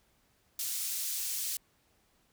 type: high-pass noise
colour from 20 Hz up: pink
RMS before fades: -35 dBFS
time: 0.59-1.57 s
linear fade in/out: 2 ms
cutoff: 5900 Hz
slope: 12 dB/octave
effects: pink hiss -70 dBFS RMS until 2.32 s